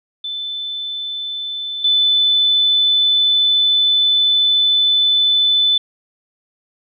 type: tone pair in turn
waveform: sine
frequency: 3520 / 3507 Hz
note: A7 / A7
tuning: 0 / -6 cents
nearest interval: unison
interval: 6 cents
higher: first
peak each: -22 / -11 dBFS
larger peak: second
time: 0.24-1.84 / 1.84-5.78 s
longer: second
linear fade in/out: 5 ms
effects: none